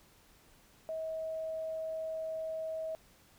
sine tone, 640 Hz, D#5, 49 cents sharp, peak -35 dBFS, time 0.89-2.95 s, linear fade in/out 0 ms, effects pink hiss -63 dBFS RMS until 3.38 s

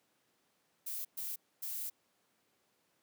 violet noise bursts at uneven times, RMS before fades -40 dBFS, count 3, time 0.86-1.05 / 1.17-1.36 / 1.62-1.9 s, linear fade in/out 10 ms, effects pink hiss -75 dBFS RMS until 3.02 s + high-pass 200 Hz 12 dB/octave

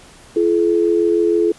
sine tone pair together, 340.9 / 427.3 Hz, F4 / G#4, -42 / +49 cents, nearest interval major third, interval 391 cents, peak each -15 / -15 dBFS, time 0.36-1.52 s, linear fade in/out 5 ms, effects pink hiss -44 dBFS RMS until 1.58 s + resampled to 24000 Hz

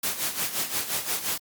white noise with tremolo, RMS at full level -26 dBFS, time 0.03-1.38 s, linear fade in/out 5 ms, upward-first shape sine, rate 5.7 Hz, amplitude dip 70%, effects high-pass 100 Hz 12 dB/octave + Opus 48 kbps

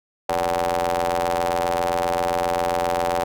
sawtooth ring-modulated tone, 87.5 Hz, F2, 4 cents sharp, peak -13 dBFS, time 0.29-3.24 s, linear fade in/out 5 ms, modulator 666 Hz, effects none

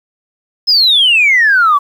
sine exponential sweep, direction down, 5200 to 1108.7 Hz, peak -5 dBFS, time 0.67-1.79 s, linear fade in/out 20 ms, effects tanh soft clip ceiling -2 dBFS + 7-bit

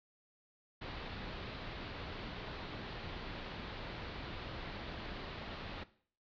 pink low-pass noise, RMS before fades -45 dBFS, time 0.81-5.84 s, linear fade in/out 10 ms, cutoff 4400 Hz, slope 48 dB/octave, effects noise-tail reverb RT60 0.5 s tail -17 dB re dry

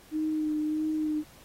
sine tone with vibrato, 307.8 Hz, D#4, 19 cents flat, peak -26 dBFS, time 0.11-1.24 s, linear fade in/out 50 ms, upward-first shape sine, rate 1.6 Hz, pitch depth 21 cents each way, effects pink hiss -55 dBFS RMS until 1.44 s + AAC 48 kbps

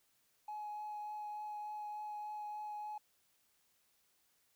triangle tone with vibrato, 842 Hz, G#5, 24 cents sharp, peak -38 dBFS, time 0.48-2.98 s, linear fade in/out 5 ms, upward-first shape triangle, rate 3.4 Hz, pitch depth 12 cents each way, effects tanh soft clip ceiling -38 dBFS + white hiss -75 dBFS RMS until 4.55 s

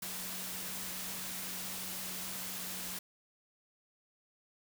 sine tone in noise, 185 Hz, F#3, in tune, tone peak -51 dBFS, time 0.02-2.99 s, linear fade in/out 5 ms, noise white, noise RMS -41 dBFS, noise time 0.02-2.99 s, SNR -13 dB, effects none

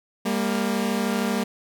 sawtooth tone pair together, 199.6 / 232.6 Hz, G3 / A#3, +32 / -4 cents, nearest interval minor third, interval 264 cents, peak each -21 dBFS, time 0.25-1.44 s, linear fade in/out 10 ms, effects none

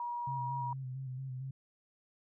sine tone, 957 Hz, A#5, 45 cents sharp, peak -35 dBFS, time 0-0.73 s, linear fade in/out 2 ms
sine tone with vibrato, 130.81 Hz, C3, in tune, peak -38 dBFS, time 0.27-1.51 s, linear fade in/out 5 ms, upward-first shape square, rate 4.4 Hz, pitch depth 37 cents each way
effects none

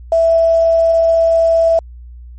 sine tone with quantisation, 660 Hz, E5, 2 cents sharp, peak -8 dBFS, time 0.12-1.79 s, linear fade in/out 2 ms, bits 6, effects added 60 Hz sine -31 dBFS peak until 2.38 s + MP3 32 kbps

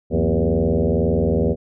sine tone with frequency modulation, 152.8 Hz, D#3, 31 cents flat, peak -15 dBFS, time 0.1-1.56 s, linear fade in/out 50 ms, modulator 81.7 Hz, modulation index 5, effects none

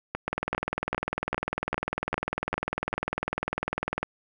two click trains, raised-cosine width 0.5 ms, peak -13 / -12 dBFS, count 8 / 76, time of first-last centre 0.15-2.939 / 0.28-4.03 s, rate 2.51 / 20 Hz, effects none

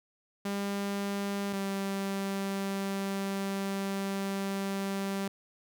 sawtooth tone pair in turn, 200 / 196.11 Hz, G3 / G3, +35 / +1 cents, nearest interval unison, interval 34 cents, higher first, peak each -27 dBFS, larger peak neither, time 0.45-1.53 / 1.53-5.28 s, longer second, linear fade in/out 5 ms, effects none

